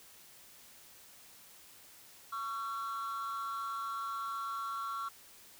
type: tone pair together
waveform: triangle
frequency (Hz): 1116.9 / 1358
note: C#6 / F6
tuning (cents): +13 / -49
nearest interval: minor third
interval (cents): 338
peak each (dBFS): -36 / -36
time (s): 2.32-5.09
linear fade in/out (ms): 10
effects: tanh soft clip ceiling -30 dBFS + white hiss -57 dBFS RMS until 5.59 s